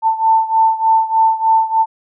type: beating tone pair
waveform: sine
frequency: 890 / 893.3 Hz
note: A5 / A5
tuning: +20 / +26 cents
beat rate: 3.3 Hz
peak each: -12 / -15 dBFS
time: 0.02-1.86 s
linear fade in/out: 50 ms
effects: none